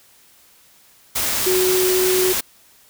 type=tone in noise; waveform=sine; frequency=370 Hz; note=F#4; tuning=in tune; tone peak=-16 dBFS; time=1.46-2.33 s; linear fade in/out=10 ms; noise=white; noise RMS=-21 dBFS; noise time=1.15-2.41 s; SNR=+2 dB; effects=white hiss -52 dBFS RMS until 2.89 s